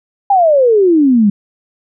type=exponential sweep; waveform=sine; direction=down; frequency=820 to 196 Hz; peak=-6 dBFS; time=0.3-1.3 s; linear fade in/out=5 ms; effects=none